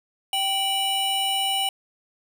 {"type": "tone pair together", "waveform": "square", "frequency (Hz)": [780.6, 2947], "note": ["G5", "F#7"], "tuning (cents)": [-8, -8], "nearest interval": "octave + major seventh", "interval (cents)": 2300, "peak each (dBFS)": [-27, -24], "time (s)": [0.33, 1.69], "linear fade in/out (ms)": 2, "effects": []}